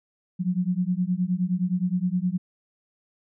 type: beating tone pair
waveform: sine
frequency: 176.2 / 185.8 Hz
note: F3 / F#3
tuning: +16 / +7 cents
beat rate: 9.6 Hz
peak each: -25 dBFS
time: 0.39-2.38 s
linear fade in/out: 20 ms
effects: none